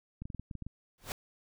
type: clicks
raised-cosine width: 5 ms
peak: -28 dBFS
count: 9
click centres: 0.22 / 0.255 / 0.302 / 0.347 / 0.396 / 0.512 / 0.553 / 0.623 / 0.666 s
type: noise with exponential growth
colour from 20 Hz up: pink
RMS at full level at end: -33 dBFS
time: 0.98-1.12 s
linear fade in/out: 1 ms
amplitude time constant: 29 ms
effects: none